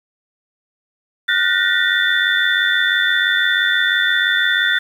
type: tone cluster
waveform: sine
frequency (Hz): 1440 / 1526 / 1802 / 1899 / 3527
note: F#6 / G6 / A6 / A#6 / A7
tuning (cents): -47 / -47 / +41 / +32 / +3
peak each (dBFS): -20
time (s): 1.28-4.79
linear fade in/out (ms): 10
effects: 7-bit